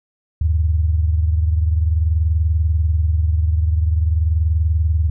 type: tone pair together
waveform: sine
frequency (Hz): 77.78 / 98.23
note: D#2 / G2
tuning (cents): 0 / +4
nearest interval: major third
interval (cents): 404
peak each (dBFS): -14 / -22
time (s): 0.41-5.1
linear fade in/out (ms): 5
effects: none